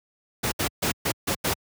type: noise bursts at uneven times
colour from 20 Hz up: pink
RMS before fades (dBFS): -24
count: 6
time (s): 0.43-0.52 / 0.59-0.68 / 0.82-0.92 / 1.05-1.12 / 1.27-1.35 / 1.44-1.54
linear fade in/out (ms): 10
effects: high-pass 80 Hz 12 dB/octave